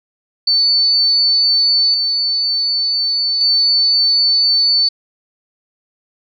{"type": "tone with tremolo", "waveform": "sine", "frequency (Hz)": 4502, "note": "C#8", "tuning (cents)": 26, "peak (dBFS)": -10, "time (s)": [0.47, 4.89], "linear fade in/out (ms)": 5, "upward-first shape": "square", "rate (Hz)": 0.34, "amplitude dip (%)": 35, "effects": []}